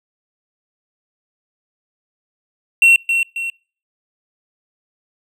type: tone with echo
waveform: triangle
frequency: 2723 Hz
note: F7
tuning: 44 cents flat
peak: -5 dBFS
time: 2.82-2.96 s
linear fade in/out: 2 ms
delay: 270 ms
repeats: 2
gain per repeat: -7 dB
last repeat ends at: 3.5 s
effects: noise-tail reverb RT60 0.4 s tail -25 dB re dry